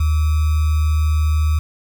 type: tone with sample-and-hold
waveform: sine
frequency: 77 Hz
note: D#2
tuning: 17 cents flat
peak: -13 dBFS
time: 0-1.59 s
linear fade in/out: 5 ms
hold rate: 1225 Hz
effects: none